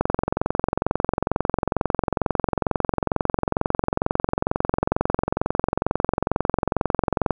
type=click train; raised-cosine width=1 ms; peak=-5 dBFS; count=163; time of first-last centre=0.01-7.307 s; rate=22.2 Hz; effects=none